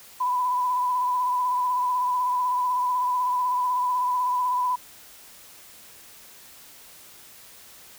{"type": "tone with vibrato", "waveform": "sine", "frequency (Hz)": 996, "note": "B5", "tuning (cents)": 14, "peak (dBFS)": -21, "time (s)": [0.2, 4.76], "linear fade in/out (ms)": 10, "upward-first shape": "sine", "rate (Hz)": 16, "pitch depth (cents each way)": 27, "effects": ["white hiss -48 dBFS RMS until 7.98 s"]}